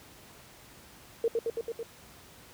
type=tone with echo; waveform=sine; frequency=460 Hz; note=A#4; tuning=23 cents flat; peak=-23 dBFS; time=1.24-1.28 s; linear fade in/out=2 ms; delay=110 ms; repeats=5; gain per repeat=-2 dB; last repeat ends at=1.83 s; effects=pink hiss -53 dBFS RMS until 2.53 s + high-pass 60 Hz 12 dB/octave